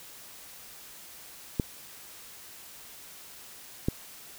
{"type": "clicks", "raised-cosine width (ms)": 3, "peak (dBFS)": -12, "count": 2, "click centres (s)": [1.598, 3.885], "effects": ["white hiss -48 dBFS RMS until 4.38 s"]}